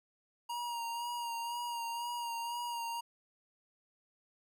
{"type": "tone with vibrato", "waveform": "square", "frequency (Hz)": 944, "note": "A#5", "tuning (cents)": 22, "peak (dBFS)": -37, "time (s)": [0.49, 3.01], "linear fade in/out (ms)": 10, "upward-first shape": "sine", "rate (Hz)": 2, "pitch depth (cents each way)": 29, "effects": []}